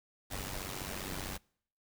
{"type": "noise with amplitude modulation", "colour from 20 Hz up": "pink", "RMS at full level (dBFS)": -37, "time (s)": [0.3, 1.38], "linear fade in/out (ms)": 20, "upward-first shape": "sine", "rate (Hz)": 95.1, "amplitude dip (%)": 75, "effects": ["noise-tail reverb RT60 0.6 s tail -26 dB re dry"]}